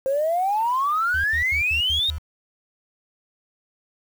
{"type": "exponential sweep", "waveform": "sine", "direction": "up", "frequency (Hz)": [523.3, 3796], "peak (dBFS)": -18, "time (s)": [0.06, 2.1], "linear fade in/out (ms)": 0}
{"type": "tone bursts", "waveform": "sine", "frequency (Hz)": 76.2, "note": "D#2", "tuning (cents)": -36, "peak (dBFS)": -26, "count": 6, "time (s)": [1.14, 2.185], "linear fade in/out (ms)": 5, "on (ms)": 100, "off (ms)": 89}
{"effects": ["tanh soft clip ceiling -15 dBFS", "7-bit"]}